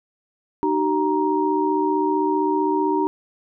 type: tone cluster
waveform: sine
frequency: 305.7 / 381.2 / 938 Hz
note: D#4 / G4 / A#5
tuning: -30 / -48 / +11 cents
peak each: -22 dBFS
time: 0.63-3.07 s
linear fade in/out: 0 ms
effects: none